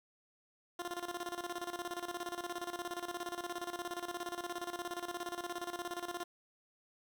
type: tone with tremolo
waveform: 15% pulse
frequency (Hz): 350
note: F4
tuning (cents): +4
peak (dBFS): -31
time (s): 0.79-6.24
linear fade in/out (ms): 5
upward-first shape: square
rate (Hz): 17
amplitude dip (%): 75
effects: none